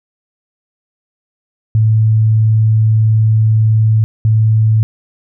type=tone pair in turn; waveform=sine; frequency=109.8 / 109.8 Hz; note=A2 / A2; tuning=-3 / -3 cents; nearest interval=unison; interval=0 cents; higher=neither; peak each=-7 dBFS; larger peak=neither; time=1.75-4.04 / 4.25-4.83 s; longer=first; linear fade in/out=0 ms; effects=none